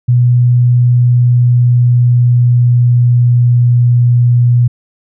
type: tone with pitch glide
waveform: sine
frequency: 122.5 to 121.3 Hz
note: B2 to B2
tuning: -14 to -31 cents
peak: -5 dBFS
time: 0.08-4.68 s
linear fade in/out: 10 ms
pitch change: -17 cents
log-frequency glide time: 0.81-3.85 s
effects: none